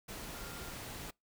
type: tone in noise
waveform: sine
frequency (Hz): 1396.9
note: F6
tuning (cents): 0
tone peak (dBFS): -53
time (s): 0.34-0.71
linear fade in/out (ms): 10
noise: pink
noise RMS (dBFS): -45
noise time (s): 0.08-1.11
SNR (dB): -11
effects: noise-tail reverb RT60 0.2 s tail -26 dB re dry